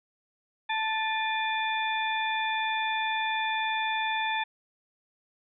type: harmonic tone with a mistuned harmonic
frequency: 879 Hz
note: A5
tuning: 2 cents flat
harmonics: 1 / 2 / 3 / 4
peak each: -29 / -32 / -34 / -35 dBFS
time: 0.69-4.44 s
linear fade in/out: 10 ms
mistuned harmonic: 3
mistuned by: -150 cents
effects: none